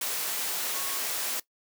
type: tone in noise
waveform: sine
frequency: 1100 Hz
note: C#6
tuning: 14 cents flat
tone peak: -42 dBFS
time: 0.74-0.98 s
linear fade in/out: 5 ms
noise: white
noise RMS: -31 dBFS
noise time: 0.01-1.4 s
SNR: -14 dB
effects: noise-tail reverb RT60 0.1 s tail -19 dB re dry + high-pass 300 Hz 12 dB/octave